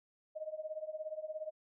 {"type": "tone with tremolo", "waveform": "sine", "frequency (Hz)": 622.3, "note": "D#5", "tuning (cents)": 0, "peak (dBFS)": -35, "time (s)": [0.35, 1.51], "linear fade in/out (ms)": 20, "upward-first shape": "triangle", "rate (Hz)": 17, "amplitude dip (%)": 95, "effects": []}